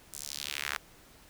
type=tone with high-pass filter sweep; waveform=sawtooth; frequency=72 Hz; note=D2; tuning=34 cents flat; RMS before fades=-38 dBFS; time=0.13-0.77 s; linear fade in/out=5 ms; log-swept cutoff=8200 to 1400 Hz; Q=1.7; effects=pink hiss -57 dBFS RMS until 1.29 s